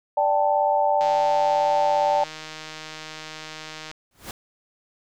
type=chord; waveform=sine; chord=D suspended fourth; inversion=none; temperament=just; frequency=587.3 / 783.1 / 881 Hz; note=D5 / G5 / A5; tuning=0 / -2 / +2 cents; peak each=-22 dBFS; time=0.17-2.24 s; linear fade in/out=5 ms
type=click train; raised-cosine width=0.2 ms; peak=-19 dBFS; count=454; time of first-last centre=1.01-3.914 s; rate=156 Hz
type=noise with exponential growth; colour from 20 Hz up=pink; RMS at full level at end=-31 dBFS; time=4.11-4.31 s; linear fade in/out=2 ms; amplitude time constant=43 ms
effects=none